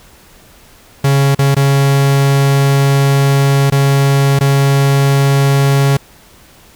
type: tone with dropouts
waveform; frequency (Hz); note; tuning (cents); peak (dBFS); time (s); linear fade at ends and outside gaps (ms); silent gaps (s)
45% pulse; 138.59; C#3; 0; -8; 1.04-5.97; 5; 1.349-1.389 / 1.547-1.565 / 3.701-3.72 / 4.391-4.408
effects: pink hiss -43 dBFS RMS until 6.75 s